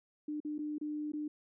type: tone with dropouts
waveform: sine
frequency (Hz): 300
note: D4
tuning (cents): +37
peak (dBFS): -35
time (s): 0.28-1.28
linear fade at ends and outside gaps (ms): 5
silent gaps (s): 0.403-0.448 / 0.582-0.589 / 0.783-0.812 / 1.12-1.134
effects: none